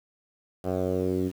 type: tone with low-pass filter sweep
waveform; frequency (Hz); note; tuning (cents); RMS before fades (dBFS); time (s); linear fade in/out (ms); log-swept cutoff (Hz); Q
10% pulse; 92.5; F#2; 0; -27; 0.63-1.32; 50; 800 to 300; 2.4
effects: 8-bit